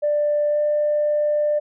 sine tone with pitch glide, 591 to 595.5 Hz, D5 to D5, +11 to +24 cents, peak -16 dBFS, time 0.02-1.6 s, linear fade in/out 20 ms, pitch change +13 cents, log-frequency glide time 0.49-0.59 s, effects tanh soft clip ceiling -12 dBFS

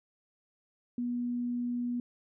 sine tone, 242.7 Hz, B3, 30 cents flat, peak -30 dBFS, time 0.98-2 s, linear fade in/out 2 ms, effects none

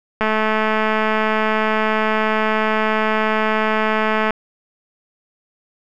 click train, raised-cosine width 0.5 ms, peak -4 dBFS, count 890, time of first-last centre 0.21-4.307 s, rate 217 Hz, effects none

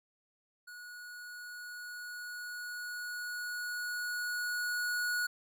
square tone with level ramp, 1458 Hz, F#6, 26 cents flat, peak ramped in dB -47 to -31 dBFS, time 0.67-5.27 s, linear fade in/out 10 ms, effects none

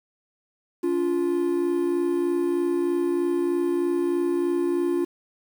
triangle tone pair together, 285.7 / 348.9 Hz, D4 / F4, -48 / -2 cents, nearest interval minor third, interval 346 cents, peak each -25 / -20 dBFS, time 0.83-5.05 s, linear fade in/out 10 ms, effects 8-bit

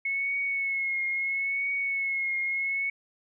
sine tone with vibrato, 2189 Hz, C#7, 22 cents flat, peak -26 dBFS, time 0.05-2.9 s, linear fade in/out 5 ms, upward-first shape triangle, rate 0.75 Hz, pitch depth 41 cents each way, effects none

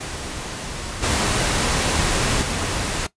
pink noise with level steps, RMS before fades -30 / -20 / -24 dBFS, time 0-3.07 s, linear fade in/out 10 ms, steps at 1.02 / 2.41 s, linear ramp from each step 20 ms, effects noise-tail reverb RT60 0.1 s tail -17 dB re dry + resampled to 22050 Hz

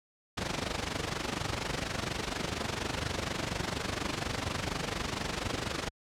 pink noise with amplitude modulation, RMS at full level -30 dBFS, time 0.37-5.89 s, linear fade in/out 10 ms, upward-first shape sine, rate 24.2 Hz, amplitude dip 75%, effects high-pass 60 Hz 12 dB/octave + low-pass 6000 Hz 12 dB/octave

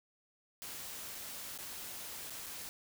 white noise with dropouts, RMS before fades -45 dBFS, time 0.62-2.69 s, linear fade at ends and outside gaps 0 ms, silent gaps 1.148-1.151 / 1.577-1.587 / 2.299-2.305 / 2.461-2.465 s, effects none

